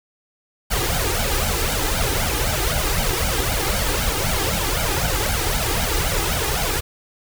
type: noise with flanger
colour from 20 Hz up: pink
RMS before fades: -21 dBFS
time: 0.7-6.81 s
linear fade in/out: 20 ms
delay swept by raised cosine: 1.3 to 2.5 ms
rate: 3.9 Hz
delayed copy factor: +0.85
effects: none